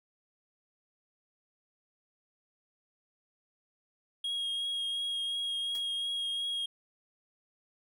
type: tone with vibrato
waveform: triangle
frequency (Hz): 3274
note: G#7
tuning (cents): -25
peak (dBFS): -30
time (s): 4.24-6.66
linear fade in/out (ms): 5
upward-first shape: triangle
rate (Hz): 2.8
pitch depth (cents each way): 16
type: noise with exponential decay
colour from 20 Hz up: white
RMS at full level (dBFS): -45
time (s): 5.75-5.87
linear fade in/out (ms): 0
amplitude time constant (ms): 25
effects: none